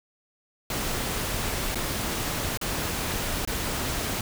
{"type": "noise with dropouts", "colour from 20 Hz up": "pink", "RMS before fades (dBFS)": -29, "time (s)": [0.7, 4.21], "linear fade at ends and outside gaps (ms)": 2, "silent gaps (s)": [[1.747, 1.755], [2.574, 2.613], [3.451, 3.474]], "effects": []}